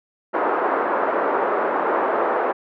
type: band-pass noise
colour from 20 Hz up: pink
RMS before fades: -21 dBFS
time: 0.33-2.53 s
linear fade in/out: 20 ms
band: 370 to 1400 Hz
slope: 24 dB/octave
effects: none